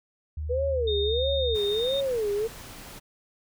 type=tone with pitch glide; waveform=sine; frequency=76.3 to 73.53 Hz; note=D#2 to D2; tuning=-33 to +3 cents; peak=-29 dBFS; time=0.37-1.56 s; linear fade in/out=5 ms; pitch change=-64 cents; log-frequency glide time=0.78-0.94 s
type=tone with vibrato; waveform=sine; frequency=473.3 Hz; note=A#4; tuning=26 cents sharp; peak=-24 dBFS; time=0.49-2.48 s; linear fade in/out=20 ms; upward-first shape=sine; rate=1.5 Hz; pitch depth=270 cents each way
type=tone; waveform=sine; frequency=3669 Hz; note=A#7; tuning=28 cents flat; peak=-29 dBFS; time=0.87-2.01 s; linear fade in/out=10 ms
type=noise; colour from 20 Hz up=pink; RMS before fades=-43 dBFS; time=1.54-3 s; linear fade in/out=20 ms
effects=none